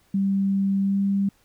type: tone with pitch glide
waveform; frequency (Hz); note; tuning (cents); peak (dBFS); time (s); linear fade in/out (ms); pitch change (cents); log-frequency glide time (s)
sine; 195.8 to 197.73; G3 to G3; -2 to +15; -19; 0.14-1.29; 5; +17; 0.81-0.99
effects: pink hiss -62 dBFS RMS until 1.44 s